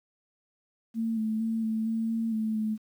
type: tone with pitch steps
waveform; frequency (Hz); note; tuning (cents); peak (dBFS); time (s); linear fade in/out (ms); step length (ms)
sine; 226.1 / 218.7 / 225.1 / 220.9 / 224.9 / 226.6 / 219 / 216.5; A3 / A3 / A3 / A3 / A3 / A#3 / A3 / A3; +47 / -10 / +40 / +7 / +38 / -49 / -8 / -28; -26; 0.94-2.78; 50; 230
effects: 10-bit